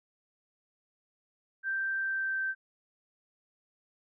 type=tone with pitch glide; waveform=sine; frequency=1568 to 1556.3 Hz; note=G6 to G6; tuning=0 to -13 cents; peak=-29 dBFS; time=1.63-2.55 s; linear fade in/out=50 ms; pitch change=-13 cents; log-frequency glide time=1.99-2.42 s; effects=none